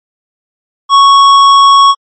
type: tone with hard clipping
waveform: sine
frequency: 1108.7 Hz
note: C#6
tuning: in tune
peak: -3 dBFS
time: 0.89-1.95 s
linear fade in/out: 50 ms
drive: 12 dB
effects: low-pass 7000 Hz 12 dB/octave + MP3 32 kbps